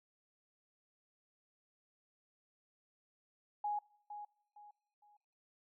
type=tone with echo; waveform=sine; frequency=830.6 Hz; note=G#5; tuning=in tune; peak=-34 dBFS; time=3.64-3.79 s; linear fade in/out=5 ms; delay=460 ms; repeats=3; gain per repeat=-10 dB; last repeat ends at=5.17 s; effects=noise-tail reverb RT60 0.7 s tail -24 dB re dry